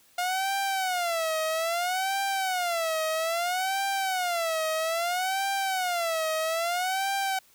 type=tone with vibrato; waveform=sawtooth; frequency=706 Hz; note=F5; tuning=19 cents sharp; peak=-22 dBFS; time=0.18-7.39 s; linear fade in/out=5 ms; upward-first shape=sine; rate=0.61 Hz; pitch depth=190 cents each way; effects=white hiss -60 dBFS RMS until 7.54 s

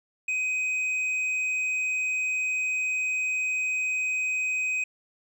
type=tone with hard clipping; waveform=sine; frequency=2513 Hz; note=D#7; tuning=17 cents sharp; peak=-26 dBFS; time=0.28-4.84 s; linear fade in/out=5 ms; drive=4 dB; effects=none

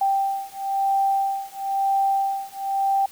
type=beating tone pair; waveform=sine; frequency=784 / 785 Hz; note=G5 / G5; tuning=0 / +2 cents; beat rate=1 Hz; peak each=-23 dBFS; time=0.01-3.06 s; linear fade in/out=5 ms; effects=white hiss -47 dBFS RMS until 3.11 s

